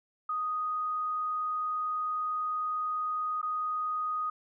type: tone with dropouts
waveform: sine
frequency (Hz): 1244.5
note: D#6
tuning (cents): 0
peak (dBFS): -29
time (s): 0.29-4.3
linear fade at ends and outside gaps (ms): 5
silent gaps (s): 3.416-3.428
effects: none